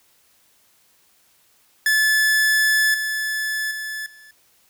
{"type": "tone with level steps", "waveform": "45% pulse", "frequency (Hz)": 1732, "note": "A6", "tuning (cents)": -28, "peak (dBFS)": [-15, -22, -27, -44], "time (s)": [1.86, 4.31], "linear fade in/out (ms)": 2, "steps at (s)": [2.94, 3.71, 4.06], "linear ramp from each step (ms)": 2, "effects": ["white hiss -59 dBFS RMS until 4.69 s"]}